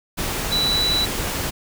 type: tone in noise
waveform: sine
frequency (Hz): 3951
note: B7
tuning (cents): 0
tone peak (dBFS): -18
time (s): 0.51-1.06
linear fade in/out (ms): 20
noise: pink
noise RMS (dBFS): -25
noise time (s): 0.17-1.51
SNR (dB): +4
effects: none